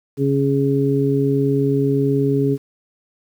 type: harmonic tone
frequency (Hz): 138.59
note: C#3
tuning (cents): 0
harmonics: 1 / 2 / 3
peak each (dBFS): -19 / -19 / -19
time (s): 0.17-2.58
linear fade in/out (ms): 50
effects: 8-bit